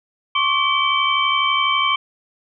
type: tone cluster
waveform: sine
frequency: 1076 / 1148 / 2298 / 3117 Hz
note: C6 / D6 / D7 / G7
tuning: +48 / -40 / -38 / -11 cents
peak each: -21 dBFS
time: 0.35-1.96 s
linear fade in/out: 5 ms
effects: none